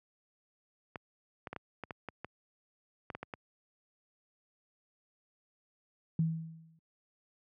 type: clicks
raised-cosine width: 0.5 ms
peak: -25 dBFS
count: 12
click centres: 0.958 / 1.472 / 1.53 / 1.563 / 1.837 / 1.908 / 2.087 / 2.246 / 3.102 / 3.15 / 3.23 / 3.338 s
type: tone with exponential decay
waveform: sine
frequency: 162.2 Hz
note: E3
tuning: 28 cents flat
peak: -24 dBFS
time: 6.19-6.79 s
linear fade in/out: 2 ms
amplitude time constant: 130 ms
effects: high-pass 80 Hz 12 dB/octave